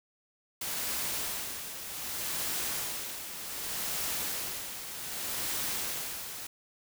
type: noise with tremolo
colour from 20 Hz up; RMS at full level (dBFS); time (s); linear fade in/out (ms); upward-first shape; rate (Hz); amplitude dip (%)
white; -33; 0.61-6.47; 5; sine; 0.65; 60
effects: none